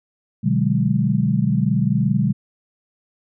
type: chord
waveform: sine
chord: G# half-diminished seventh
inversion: first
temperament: just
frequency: 124.59 / 149.51 / 186.89 / 207.7 Hz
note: B2 / D3 / F#3 / G#3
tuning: +16 / +31 / +18 / 0 cents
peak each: -21 dBFS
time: 0.43-2.33 s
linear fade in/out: 20 ms
effects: none